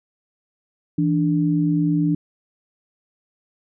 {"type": "tone pair together", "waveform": "sine", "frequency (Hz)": [164.81, 293.7], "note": ["E3", "D4"], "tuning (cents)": [0, 0], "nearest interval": "minor seventh", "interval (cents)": 1000, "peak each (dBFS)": -19, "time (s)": [0.98, 2.15], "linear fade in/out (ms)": 5, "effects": []}